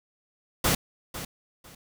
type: noise with echo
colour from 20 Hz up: pink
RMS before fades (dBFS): -23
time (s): 0.64-0.75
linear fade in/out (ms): 5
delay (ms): 500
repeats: 2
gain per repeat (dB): -13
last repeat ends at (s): 1.75
effects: none